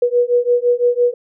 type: beating tone pair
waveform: sine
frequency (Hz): 482.8 / 488.7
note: B4 / B4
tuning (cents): -39 / -18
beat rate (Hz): 5.9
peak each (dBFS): -15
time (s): 0.02-1.14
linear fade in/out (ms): 5
effects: none

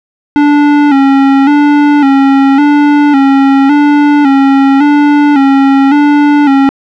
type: tone with vibrato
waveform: square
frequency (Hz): 282.3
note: C#4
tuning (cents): +32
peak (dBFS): -4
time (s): 0.36-6.69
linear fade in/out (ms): 0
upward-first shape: square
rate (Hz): 0.9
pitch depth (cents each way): 58
effects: low-pass 2000 Hz 12 dB/octave

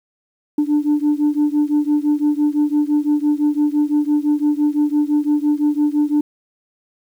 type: beating tone pair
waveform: sine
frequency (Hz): 293.7 / 299.6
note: D4 / D4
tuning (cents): 0 / +35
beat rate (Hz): 5.9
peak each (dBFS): -15 / -16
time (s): 0.58-6.21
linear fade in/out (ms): 5
effects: tanh soft clip ceiling -10 dBFS + 8-bit

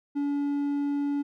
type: tone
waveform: triangle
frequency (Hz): 285.6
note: D4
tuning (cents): -48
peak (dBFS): -23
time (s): 0.15-1.23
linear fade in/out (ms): 20
effects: none

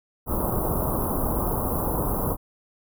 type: band-stop noise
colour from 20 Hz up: pink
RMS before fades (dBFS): -25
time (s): 0.26-2.37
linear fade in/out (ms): 50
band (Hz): 1200 to 11000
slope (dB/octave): 48
effects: none

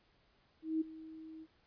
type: tone with ADSR envelope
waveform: sine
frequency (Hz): 318.2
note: D#4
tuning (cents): +39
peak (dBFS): -29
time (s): 0.62-1.47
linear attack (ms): 190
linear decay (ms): 13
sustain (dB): -18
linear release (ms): 50
effects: pink hiss -71 dBFS RMS until 1.66 s + resampled to 11025 Hz

